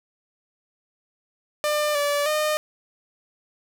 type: tone with pitch steps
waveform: sawtooth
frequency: 598 / 578 / 610 Hz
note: D5 / D5 / D#5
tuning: +31 / -28 / -34 cents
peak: -17 dBFS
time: 1.64-2.57 s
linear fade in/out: 0 ms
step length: 310 ms
effects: none